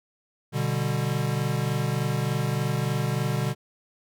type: chord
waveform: square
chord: G major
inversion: first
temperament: equal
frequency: 123.47 / 146.83 / 196 Hz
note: B2 / D3 / G3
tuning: 0 / 0 / 0 cents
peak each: -28 / -28 / -33 dBFS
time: 0.52-3.55 s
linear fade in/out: 50 ms
effects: none